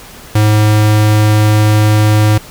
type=tone; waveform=square; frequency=106.5 Hz; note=G#2; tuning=44 cents sharp; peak=-7 dBFS; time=0.35-2.38 s; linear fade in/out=5 ms; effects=pink hiss -34 dBFS RMS until 2.5 s